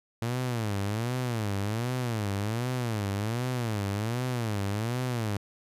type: tone with vibrato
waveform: sawtooth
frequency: 112.3 Hz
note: A2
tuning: 36 cents sharp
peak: -24 dBFS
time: 0.22-5.37 s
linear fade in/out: 0 ms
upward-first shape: sine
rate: 1.3 Hz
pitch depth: 220 cents each way
effects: resampled to 32000 Hz